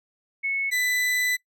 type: tone pair in turn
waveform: sine / 40% pulse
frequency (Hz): 2200 / 1994.6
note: C#7 / B6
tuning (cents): -14 / +17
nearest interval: major second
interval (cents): 169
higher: first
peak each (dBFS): -23 / -21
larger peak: second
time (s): 0.43-0.71 / 0.71-1.37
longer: second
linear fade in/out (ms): 20
effects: noise-tail reverb RT60 0.1 s tail -21 dB re dry